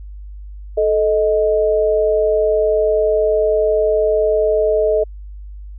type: tone pair together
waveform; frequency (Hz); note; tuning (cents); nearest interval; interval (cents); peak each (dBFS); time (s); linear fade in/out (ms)
sine; 436.2 / 625.1; A4 / D#5; -15 / +8; tritone; 623; -15; 0.77-5.04; 10
effects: added 50 Hz sine -30 dBFS peak until 5.78 s